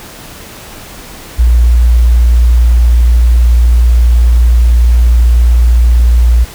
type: tone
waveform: sine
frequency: 59.2 Hz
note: A#1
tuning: 27 cents sharp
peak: -3 dBFS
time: 1.38-6.45 s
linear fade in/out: 20 ms
effects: pink hiss -30 dBFS RMS until 6.54 s